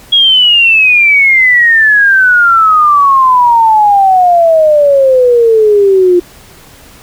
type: exponential sweep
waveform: sine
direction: down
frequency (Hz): 3322 to 349.2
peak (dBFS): -3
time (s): 0.12-6.2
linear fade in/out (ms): 10
effects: pink hiss -37 dBFS RMS until 7.02 s